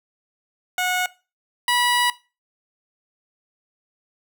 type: tone pair in turn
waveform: 15% pulse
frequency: 730 / 974.4 Hz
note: F#5 / B5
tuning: -24 / -24 cents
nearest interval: perfect fourth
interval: 500 cents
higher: second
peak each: -14 / -11 dBFS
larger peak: second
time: 0.78-1.06 / 1.68-2.1 s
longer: second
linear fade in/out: 2 ms
effects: noise-tail reverb RT60 0.3 s tail -19 dB re dry